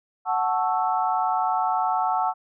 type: chord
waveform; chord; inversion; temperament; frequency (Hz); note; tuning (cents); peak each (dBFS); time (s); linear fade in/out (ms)
sine; F# minor seventh; none; equal; 740 / 880 / 1108.7 / 1318.5; F#5 / A5 / C#6 / E6; 0 / 0 / 0 / 0; -24 / -25 / -30 / -28; 0.25-2.34; 50
effects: none